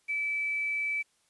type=tone with quantisation; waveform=sine; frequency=2309 Hz; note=D7; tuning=30 cents flat; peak=-28 dBFS; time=0.08-1.03 s; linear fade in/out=20 ms; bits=9; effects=white hiss -70 dBFS RMS until 1.29 s + resampled to 24000 Hz